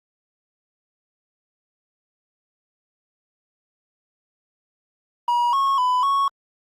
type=tone with pitch steps; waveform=triangle; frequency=960 / 1095 / 1000 / 1107 Hz; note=B5 / C#6 / B5 / C#6; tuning=-49 / -22 / +21 / -3 cents; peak=-15 dBFS; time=5.28-6.28 s; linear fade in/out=2 ms; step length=250 ms; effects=Opus 24 kbps